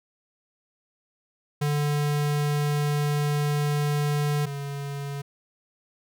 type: tone pair in turn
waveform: square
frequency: 146.83 / 141.19 Hz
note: D3 / C#3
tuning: 0 / +32 cents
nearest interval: minor second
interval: 68 cents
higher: first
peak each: -23 / -31 dBFS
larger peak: first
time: 1.61-4.46 / 4.46-5.22 s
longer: first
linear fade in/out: 10 ms
effects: none